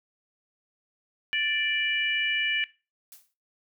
harmonic tone, 587.3 Hz, D5, in tune, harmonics 3 / 4 / 5, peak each -29 / -29 / -29 dBFS, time 1.33-2.64 s, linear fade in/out 0 ms
blue noise with exponential decay, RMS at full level -44 dBFS, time 3.12-3.34 s, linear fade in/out 1 ms, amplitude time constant 47 ms
effects noise-tail reverb RT60 0.3 s tail -19 dB re dry

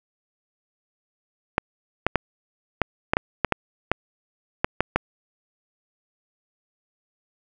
clicks, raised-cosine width 0.5 ms, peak -3 dBFS, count 12, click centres 1.581 / 2.066 / 2.157 / 2.817 / 3.135 / 3.169 / 3.447 / 3.523 / 3.916 / 4.645 / 4.806 / 4.96 s, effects none

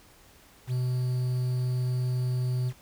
triangle tone with quantisation, 125.9 Hz, B2, 34 cents sharp, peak -23 dBFS, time 0.67-2.73 s, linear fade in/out 50 ms, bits 8, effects pink hiss -56 dBFS RMS until 2.81 s

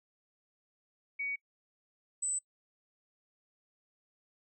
sine tone pair in turn, 2250 / 8018 Hz, C#7 / B8, +25 / +25 cents, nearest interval octave + minor seventh, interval 2200 cents, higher second, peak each -33 / -31 dBFS, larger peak second, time 1.19-1.36 / 2.22-2.39 s, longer neither, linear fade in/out 10 ms, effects noise-tail reverb RT60 0.1 s tail -25 dB re dry

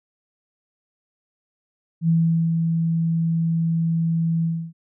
sine tone with ADSR envelope, 164.9 Hz, E3, 1 cent sharp, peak -14 dBFS, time 2.01-4.73 s, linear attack 76 ms, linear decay 420 ms, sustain -4 dB, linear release 290 ms, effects none

